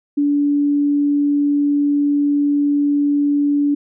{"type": "tone", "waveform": "sine", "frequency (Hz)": 288.4, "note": "D4", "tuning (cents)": -31, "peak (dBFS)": -13, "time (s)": [0.17, 3.75], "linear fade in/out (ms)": 10, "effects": []}